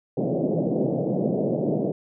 pink band-pass noise, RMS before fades -24 dBFS, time 0.17-1.92 s, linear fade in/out 5 ms, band 140 to 640 Hz, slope 48 dB/octave, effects none

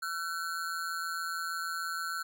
square ring-modulated tone, 1429 Hz, F6, 39 cents sharp, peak -31 dBFS, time 0.02-2.23 s, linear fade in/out 10 ms, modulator 83.2 Hz, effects none

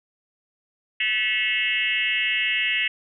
sine tone with frequency modulation, 2400 Hz, D7, 37 cents sharp, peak -20 dBFS, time 1-2.88 s, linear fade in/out 5 ms, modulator 222 Hz, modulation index 2.5, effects none

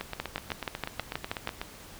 two click trains, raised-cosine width 0.3 ms, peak -14 / -17 dBFS, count 9 / 14, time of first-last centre 0.2-1.474 / 0.01-1.615 s, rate 6.28 / 8.1 Hz, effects pink hiss -48 dBFS RMS until 1.99 s

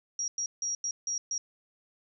sine tone bursts at uneven times, 5680 Hz, F8, 28 cents sharp, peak -29 dBFS, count 6, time 0.19-0.28 / 0.38-0.46 / 0.62-0.75 / 0.84-0.91 / 1.07-1.18 / 1.31-1.38 s, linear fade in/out 2 ms, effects none

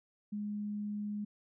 sine tone, 207.7 Hz, G#3, in tune, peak -35 dBFS, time 0.32-1.25 s, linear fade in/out 10 ms, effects none

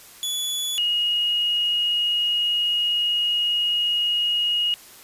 sawtooth / sine tone pair in turn, 3424 / 2879 Hz, A7 / F#7, -48 / -48 cents, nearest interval minor third, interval 300 cents, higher first, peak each -21 / -19 dBFS, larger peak second, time 0.23-0.78 / 0.78-4.74 s, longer second, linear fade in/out 0 ms, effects white hiss -46 dBFS RMS until 5.03 s + resampled to 32000 Hz

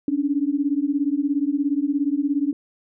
sine beating tone pair, 277.2 / 294.2 Hz, C#4 / D4, 0 / +3 cents, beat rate 17 Hz, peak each -22 / -22 dBFS, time 0.08-2.53 s, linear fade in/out 2 ms, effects none

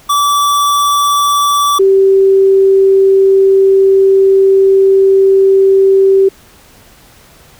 square / sine tone pair in turn, 1156 / 387.4 Hz, D6 / G4, -28 / -20 cents, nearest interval octave + perfect fifth, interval 1892 cents, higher first, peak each -9 / -4 dBFS, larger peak second, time 0.09-1.79 / 1.79-6.29 s, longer second, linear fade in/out 10 ms, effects pink hiss -42 dBFS RMS until 7.59 s

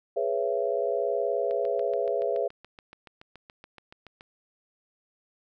sine chord, C# minor seventh, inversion second, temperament equal with one note detuned, 415.3 / 493.9 / 554.4 / 670.8 Hz, G#4 / B4 / C#5 / E5, 0 / 0 / 0 / +30 cents, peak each -30 dBFS, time 0.16-2.48 s, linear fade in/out 10 ms
click train, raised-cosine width 0.3 ms, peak -30 dBFS, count 20, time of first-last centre 1.51-4.209 s, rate 7.04 Hz
effects none

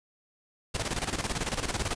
pink noise with tremolo, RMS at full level -29 dBFS, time 0.74-1.95 s, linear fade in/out 10 ms, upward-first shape square, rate 18 Hz, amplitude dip 70%, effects resampled to 22050 Hz

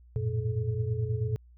sine tone cluster, 91.8 / 108.8 / 118.1 / 430 Hz, F#2 / A2 / A#2 / A4, -13 / -19 / +23 / -40 cents, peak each -34 / -34 / -29 / -37 dBFS, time 0.16-1.36 s, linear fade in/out 0 ms, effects added 60 Hz sine -52 dBFS peak until 1.57 s

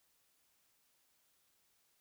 silence, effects white hiss -75 dBFS RMS until 2 s

